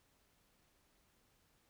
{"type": "silence", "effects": ["pink hiss -74 dBFS RMS until 1.69 s"]}